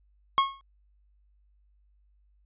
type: tone with exponential decay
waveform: 45% pulse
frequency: 1091 Hz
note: C#6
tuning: 28 cents flat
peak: -16 dBFS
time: 0.38-0.61 s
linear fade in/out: 0 ms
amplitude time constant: 50 ms
effects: added 50 Hz sine -61 dBFS peak until 2.45 s + resampled to 8000 Hz